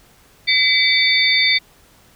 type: tone cluster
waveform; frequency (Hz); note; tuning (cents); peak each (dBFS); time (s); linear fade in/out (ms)
sine; 2028 / 2291 / 3588 / 4511; B6 / D7 / A7 / C#8; +45 / -44 / +33 / +29; -18; 0.47-1.59; 20
effects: pink hiss -51 dBFS RMS until 2.15 s